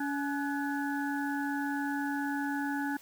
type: harmonic tone with a mistuned harmonic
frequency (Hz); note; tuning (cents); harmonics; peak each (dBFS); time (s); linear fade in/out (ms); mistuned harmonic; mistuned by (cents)
283; C#4; +36; 1 / 3 / 5 / 6; -32 / -37 / -39 / -40; 0-2.97; 5; 5; +79
effects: white hiss -55 dBFS RMS until 3.01 s